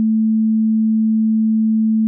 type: tone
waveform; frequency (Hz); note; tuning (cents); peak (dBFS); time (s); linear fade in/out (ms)
sine; 220; A3; 0; -12; 0-2.07; 0
effects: none